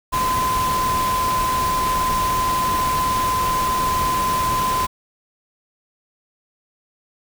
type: tone in noise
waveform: sine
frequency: 1024 Hz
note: C6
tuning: 38 cents flat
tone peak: -18 dBFS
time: 0.12-4.87 s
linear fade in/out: 20 ms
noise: pink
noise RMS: -26 dBFS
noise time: 0.12-4.87 s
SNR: +5 dB
effects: none

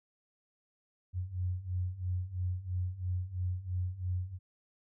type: beating tone pair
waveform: sine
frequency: 89.1 / 92.1 Hz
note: F2 / F#2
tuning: +35 / -7 cents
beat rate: 3 Hz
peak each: -37 / -34 dBFS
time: 1.13-4.39 s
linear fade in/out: 50 ms
effects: none

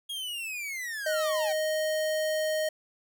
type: linear sweep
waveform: 45% pulse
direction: down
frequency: 3298 to 731 Hz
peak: -33 dBFS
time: 0.09-1.53 s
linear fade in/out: 10 ms
type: tone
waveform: square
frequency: 622.3 Hz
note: D#5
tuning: in tune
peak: -27 dBFS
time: 1.06-2.69 s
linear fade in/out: 5 ms
effects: none

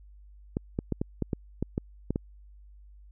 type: clicks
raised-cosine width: 3 ms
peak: -15 dBFS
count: 10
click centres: 0.569 / 0.789 / 0.923 / 1.015 / 1.223 / 1.332 / 1.626 / 1.779 / 2.106 / 2.159 s
effects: added 50 Hz sine -49 dBFS peak until 3.11 s

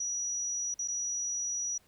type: tone with dropouts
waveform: sine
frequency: 5830 Hz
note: F#8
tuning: 26 cents flat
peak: -31 dBFS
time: 0-1.78 s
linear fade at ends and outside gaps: 5 ms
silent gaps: 0.742-0.79 / 0.877-0.882 s
effects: pink hiss -66 dBFS RMS until 1.87 s

